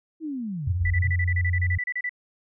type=linear two-way sweep; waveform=sine; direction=down then up; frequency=330 to 38.81 to 150.5 Hz; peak=-28 dBFS; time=0.2-1.13 s; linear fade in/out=50 ms; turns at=0.88 s
type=tone with pitch glide; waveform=sine; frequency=88.6 to 89.22 Hz; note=F2 to F2; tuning=+25 to +38 cents; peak=-21 dBFS; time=0.67-1.78 s; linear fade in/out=5 ms; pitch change=+13 cents; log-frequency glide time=1.44-1.62 s
type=tone bursts; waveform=sine; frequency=1975.5 Hz; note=B6; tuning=in tune; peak=-25 dBFS; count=15; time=0.85-2.094 s; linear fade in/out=5 ms; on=54 ms; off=31 ms
effects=none